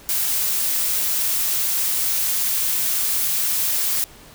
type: noise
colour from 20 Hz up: blue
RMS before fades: -21 dBFS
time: 0.09-4.04 s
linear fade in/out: 0 ms
effects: pink hiss -45 dBFS RMS until 4.34 s